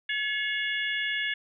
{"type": "harmonic tone with a mistuned harmonic", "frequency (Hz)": 569, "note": "C#5", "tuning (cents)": 45, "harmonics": [3, 4, 5, 6], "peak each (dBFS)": [-30, -32, -34, -36], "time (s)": [0.09, 1.34], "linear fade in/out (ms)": 5, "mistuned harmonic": 4, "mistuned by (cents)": -74, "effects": []}